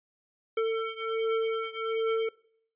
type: beating tone pair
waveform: square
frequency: 447.8 / 449.1 Hz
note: A4 / A4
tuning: +30 / +35 cents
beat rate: 1.3 Hz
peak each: -30 / -32 dBFS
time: 0.57-2.29 s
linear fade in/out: 5 ms
effects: noise-tail reverb RT60 0.6 s tail -21 dB re dry + resampled to 8000 Hz